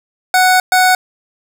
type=tone bursts at uneven times; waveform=25% pulse; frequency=740 Hz; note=F#5; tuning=in tune; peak=-4 dBFS; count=2; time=0.34-0.6 / 0.72-0.95 s; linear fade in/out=2 ms; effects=none